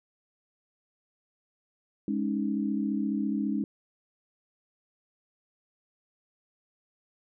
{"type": "chord", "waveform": "sine", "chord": "Ab suspended fourth", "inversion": "none", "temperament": "just", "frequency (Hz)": [207.7, 276.9, 311.5], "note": ["Ab3", "Db4", "Eb4"], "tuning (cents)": [0, -2, 2], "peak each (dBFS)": [-29, -31, -33], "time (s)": [2.08, 3.64], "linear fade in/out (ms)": 2, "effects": []}